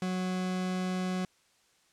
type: tone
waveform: 40% pulse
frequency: 184.2 Hz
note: F#3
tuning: 7 cents flat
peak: -29 dBFS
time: 0.02-1.25 s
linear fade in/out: 2 ms
effects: white hiss -67 dBFS RMS until 1.92 s + low-pass 8000 Hz 12 dB/octave

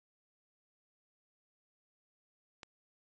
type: click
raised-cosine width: 0.2 ms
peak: -29 dBFS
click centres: 2.632 s
effects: resampled to 16000 Hz

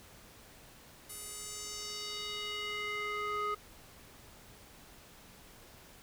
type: tone with band-pass filter sweep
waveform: square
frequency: 417.1 Hz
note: G#4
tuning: 7 cents sharp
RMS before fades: -39 dBFS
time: 1.09-3.55 s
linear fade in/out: 10 ms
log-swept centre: 11000 to 1200 Hz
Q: 2.1
effects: pink hiss -56 dBFS RMS until 6.02 s

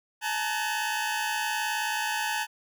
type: tone cluster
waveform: 20% pulse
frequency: 854 / 913 / 1514 Hz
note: G#5 / A#5 / F#6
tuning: +48 / -36 / +39 cents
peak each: -25 / -28 / -29 dBFS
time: 0.21-2.47 s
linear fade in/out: 50 ms
effects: none

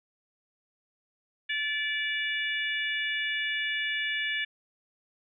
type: harmonic tone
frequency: 580 Hz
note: D5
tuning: 22 cents flat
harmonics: 3 / 4 / 5 / 6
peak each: -31 / -33 / -35 / -37 dBFS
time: 1.49-4.45 s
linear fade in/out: 10 ms
effects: none

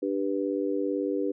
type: harmonic tone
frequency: 98 Hz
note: G2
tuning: in tune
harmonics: 3 / 4 / 5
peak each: -29 / -30 / -31 dBFS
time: 0.02-1.32 s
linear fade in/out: 10 ms
effects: none

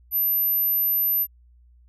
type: tone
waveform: sine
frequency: 12150 Hz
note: F#9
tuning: 45 cents sharp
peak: -19 dBFS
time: 0.11-1.27 s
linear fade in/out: 50 ms
effects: added 60 Hz sine -51 dBFS peak until 1.88 s

